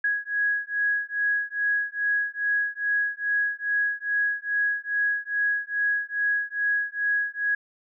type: beating tone pair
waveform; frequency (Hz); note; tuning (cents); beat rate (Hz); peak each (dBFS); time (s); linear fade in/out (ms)
sine; 1661.2 / 1663.6; G#6 / G#6; 0 / +2; 2.4; -26; 0.04-7.55; 5
effects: none